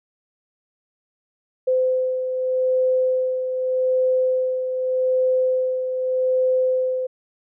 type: beating tone pair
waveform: sine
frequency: 513 / 513.83 Hz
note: C5 / C5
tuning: -34 / -31 cents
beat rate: 0.83 Hz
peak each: -18 / -27 dBFS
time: 1.67-7.07 s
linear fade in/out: 10 ms
effects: none